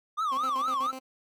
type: tone with vibrato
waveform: triangle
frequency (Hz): 1174.7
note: D6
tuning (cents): 0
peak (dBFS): -24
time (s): 0.17-0.92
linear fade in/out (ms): 20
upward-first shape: triangle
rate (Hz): 4.4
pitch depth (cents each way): 230
type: tone with tremolo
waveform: 15% pulse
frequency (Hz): 261.6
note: C4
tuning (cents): 0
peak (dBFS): -31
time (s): 0.31-1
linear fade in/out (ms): 20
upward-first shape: square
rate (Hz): 8.1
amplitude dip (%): 70
effects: none